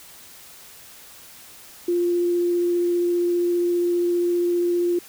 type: tone with vibrato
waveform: sine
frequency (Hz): 349.2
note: F4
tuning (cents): 0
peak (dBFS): -18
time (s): 1.88-4.99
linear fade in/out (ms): 5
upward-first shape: triangle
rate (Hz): 15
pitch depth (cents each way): 9
effects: white hiss -45 dBFS RMS until 5.08 s